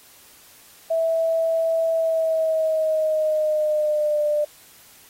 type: tone with pitch glide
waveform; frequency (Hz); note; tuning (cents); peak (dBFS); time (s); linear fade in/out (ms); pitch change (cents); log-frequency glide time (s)
sine; 654 to 596.3; E5 to D5; -14 to +26; -18; 0.9-4.45; 10; -160; 1.92-4.23
effects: white hiss -50 dBFS RMS until 5.09 s + AAC 48 kbps